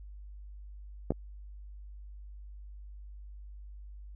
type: clicks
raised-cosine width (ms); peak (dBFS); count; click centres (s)
2; -14 / -25; 2; 1.106 / 1.12
effects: added 50 Hz sine -44 dBFS peak until 4.15 s